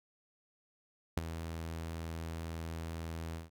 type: tone with ADSR envelope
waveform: sawtooth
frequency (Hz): 82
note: E2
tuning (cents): -9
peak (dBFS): -24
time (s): 1.17-3.5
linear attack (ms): 6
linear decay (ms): 20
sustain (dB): -11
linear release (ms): 150
effects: none